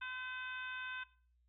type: harmonic tone with a mistuned harmonic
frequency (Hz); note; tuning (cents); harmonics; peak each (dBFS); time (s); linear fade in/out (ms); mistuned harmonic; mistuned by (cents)
511; C5; -41; 2 / 3 / 4 / 5 / 6 / 7; -50 / -43 / -56 / -48 / -58 / -54; 0.01-1.04; 10; 4; -19
effects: noise-tail reverb RT60 0.4 s tail -17 dB re dry + added 60 Hz sine -70 dBFS peak until 1.48 s